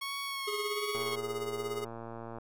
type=tone with vibrato; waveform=15% pulse; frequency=1100 Hz; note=C#6; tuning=14 cents flat; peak=-29 dBFS; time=0.01-1.16 s; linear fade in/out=10 ms; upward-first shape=sine; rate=1.4 Hz; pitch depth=25 cents each way
type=tone with tremolo; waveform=square; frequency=415.3 Hz; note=G#4; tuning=in tune; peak=-32 dBFS; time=0.47-1.85 s; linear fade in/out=10 ms; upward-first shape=triangle; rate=17 Hz; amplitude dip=70%
type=click train; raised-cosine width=1 ms; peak=-29 dBFS; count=166; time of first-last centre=0.95-2.385 s; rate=115 Hz
effects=none